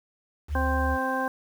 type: tone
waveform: sine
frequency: 73.42 Hz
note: D2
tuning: in tune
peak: -25 dBFS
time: 0.48-0.98 s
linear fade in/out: 50 ms
type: harmonic tone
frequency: 261.8 Hz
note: C4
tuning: 1 cent sharp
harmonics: 1 / 2 / 3 / 4 / 6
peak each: -31 / -31 / -31 / -31 / -31 dBFS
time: 0.55-1.28 s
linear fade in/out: 2 ms
effects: 8-bit